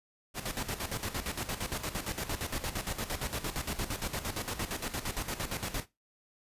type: noise with tremolo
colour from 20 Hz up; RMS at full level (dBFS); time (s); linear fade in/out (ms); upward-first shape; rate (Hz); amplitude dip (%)
pink; -34; 0.34-5.86; 50; square; 8.7; 70
effects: noise-tail reverb RT60 0.2 s tail -17 dB re dry + resampled to 32000 Hz